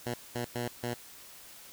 10% pulse tone bursts at uneven times, 120.4 Hz, B2, 44 cents flat, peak -24 dBFS, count 4, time 0.06-0.14 / 0.35-0.45 / 0.55-0.68 / 0.83-0.94 s, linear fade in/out 5 ms, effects white hiss -51 dBFS RMS until 1.72 s

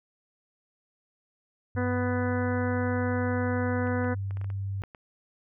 sine tone, 98 Hz, G2, in tune, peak -29 dBFS, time 1.75-4.82 s, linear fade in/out 0 ms
harmonic tone, 248.3 Hz, B3, 9 cents sharp, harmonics 1 / 2 / 3 / 4 / 5 / 6 / 7 / 8, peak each -29 / -31 / -39 / -39 / -42 / -37 / -41 / -45 dBFS, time 1.76-4.15 s, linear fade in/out 20 ms
clicks, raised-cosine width 0.5 ms, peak -31 dBFS, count 9, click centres 3.872 / 4.044 / 4.309 / 4.371 / 4.414 / 4.444 / 4.502 / 4.837 / 4.948 s
effects none

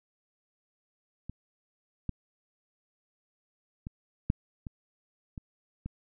clicks, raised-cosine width 5 ms, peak -26 / -19 / -25 / -12 / -26 / -27 / -24 dBFS, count 7, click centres 1.296 / 2.093 / 3.869 / 4.301 / 4.668 / 5.378 / 5.86 s, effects none

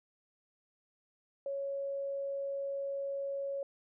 sine tone, 554.4 Hz, C#5, in tune, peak -34 dBFS, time 1.46-3.63 s, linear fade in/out 2 ms, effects none

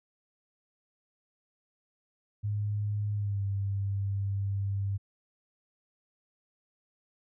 sine tone with pitch glide, 103.83 to 99.03 Hz, G#2 to G2, 0 to +18 cents, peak -28 dBFS, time 2.43-4.98 s, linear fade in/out 20 ms, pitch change -82 cents, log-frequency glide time 3.14-3.42 s, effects none

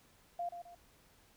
sine tone with echo, 696 Hz, F5, 6 cents flat, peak -35 dBFS, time 0.39-0.49 s, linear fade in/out 5 ms, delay 130 ms, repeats 2, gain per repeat -8 dB, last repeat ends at 0.75 s, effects pink hiss -66 dBFS RMS until 1.36 s

